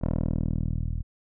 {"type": "tone with low-pass filter sweep", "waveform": "10% pulse", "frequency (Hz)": 40.26, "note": "E1", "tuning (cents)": -40, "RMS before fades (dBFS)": -27, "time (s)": [0.01, 1.03], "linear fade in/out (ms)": 20, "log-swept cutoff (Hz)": [790, 82], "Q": 0.76, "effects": []}